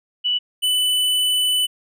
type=tone pair in turn; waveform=sine / square; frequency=2960 / 2991 Hz; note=F#7 / F#7; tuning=0 / +18 cents; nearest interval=unison; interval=18 cents; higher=second; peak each=-17 dBFS; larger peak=neither; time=0.24-0.39 / 0.62-1.67 s; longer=second; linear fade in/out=20 ms; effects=none